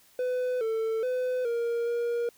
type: tone with pitch steps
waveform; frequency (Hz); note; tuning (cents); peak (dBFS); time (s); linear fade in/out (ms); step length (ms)
triangle; 502 / 446 / 505 / 469 / 473.3; B4 / A4 / B4 / A#4 / A#4; +28 / +23 / +39 / +11 / +26; -24; 0.19-2.29; 2; 420
effects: white hiss -60 dBFS RMS until 2.37 s